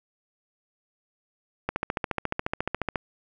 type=click train; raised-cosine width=0.5 ms; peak=-11 dBFS; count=19; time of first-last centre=1.69-2.958 s; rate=14.2 Hz; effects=none